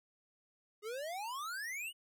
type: exponential sweep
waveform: square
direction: up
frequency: 405.7 to 3002 Hz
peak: -40 dBFS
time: 0.82-1.93 s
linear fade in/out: 50 ms
effects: none